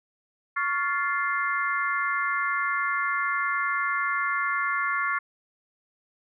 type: harmonic tone with a mistuned harmonic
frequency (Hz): 349.2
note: F4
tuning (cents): 0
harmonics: 3 / 4 / 5 / 6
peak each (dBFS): -28 / -29 / -30 / -31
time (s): 0.56-5.19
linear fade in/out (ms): 10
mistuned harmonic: 3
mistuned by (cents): +110
effects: none